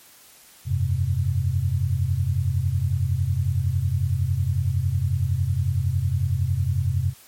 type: chord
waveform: sine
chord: F suspended second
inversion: none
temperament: just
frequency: 87.31 / 98.22 / 130.96 Hz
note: F2 / G2 / C3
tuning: 0 / +4 / +2 cents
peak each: -24 dBFS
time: 0.65-7.14 s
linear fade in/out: 50 ms
effects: white hiss -50 dBFS RMS until 7.27 s + MP3 64 kbps